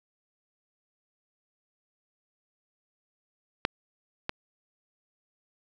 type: clicks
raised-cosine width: 0.3 ms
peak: -7 / -13 dBFS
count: 2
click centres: 3.651 / 4.294 s
effects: none

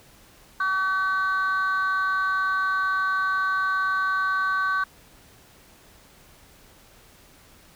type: tone pair together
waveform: sine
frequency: 1141 / 1523.1 Hz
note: C#6 / F#6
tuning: +50 / +50 cents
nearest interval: perfect fourth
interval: 500 cents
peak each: -22 dBFS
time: 0.6-4.84 s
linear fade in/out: 5 ms
effects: tanh soft clip ceiling -18 dBFS + pink hiss -53 dBFS RMS until 7.75 s

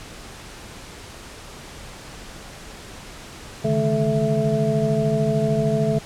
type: tone cluster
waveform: sine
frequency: 141.5 / 154.8 / 215.8 / 434.3 / 662 Hz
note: C#3 / D#3 / A3 / A4 / E5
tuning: +36 / -9 / -33 / -23 / +7 cents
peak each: -24 dBFS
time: 3.64-5.99 s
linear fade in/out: 10 ms
effects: pink hiss -39 dBFS RMS until 6.05 s + low-pass 9000 Hz 12 dB/octave

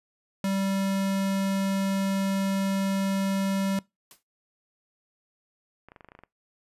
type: tone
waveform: square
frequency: 194.6 Hz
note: G3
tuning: 12 cents flat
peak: -25 dBFS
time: 0.44-3.79 s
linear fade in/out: 2 ms
type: noise with exponential decay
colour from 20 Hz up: white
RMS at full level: -45 dBFS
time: 4.11-4.23 s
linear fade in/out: 1 ms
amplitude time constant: 26 ms
type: clicks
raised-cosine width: 0.5 ms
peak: -32 dBFS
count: 10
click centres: 5.886 / 5.919 / 5.962 / 6.008 / 6.046 / 6.087 / 6.119 / 6.151 / 6.19 / 6.236 s
effects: noise-tail reverb RT60 0.2 s tail -23 dB re dry + resampled to 32000 Hz

